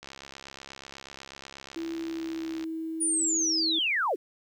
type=click train; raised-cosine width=0.2 ms; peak=-25 dBFS; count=179; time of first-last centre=0.03-2.64 s; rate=68.2 Hz
type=tone with pitch glide; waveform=sine; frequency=330 to 322.8 Hz; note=E4 to E4; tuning=+2 to -36 cents; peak=-31 dBFS; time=1.76-3.79 s; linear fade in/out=5 ms; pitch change=-38 cents; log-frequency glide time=1.93-2.64 s
type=linear sweep; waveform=sine; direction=down; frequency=9690 to 277.2 Hz; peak=-24 dBFS; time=3-4.16 s; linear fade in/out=20 ms
effects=10-bit